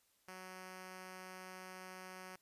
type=tone; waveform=5% pulse; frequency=185.6 Hz; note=F#3; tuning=6 cents sharp; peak=-38 dBFS; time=0.28-2.36 s; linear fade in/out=2 ms; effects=white hiss -75 dBFS RMS until 2.41 s + resampled to 32000 Hz